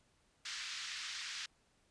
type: band-pass noise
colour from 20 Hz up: white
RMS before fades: -44 dBFS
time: 0.45-1.46 s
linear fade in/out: 5 ms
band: 1400 to 5600 Hz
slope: 24 dB/octave
effects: pink hiss -73 dBFS RMS until 1.9 s + resampled to 22050 Hz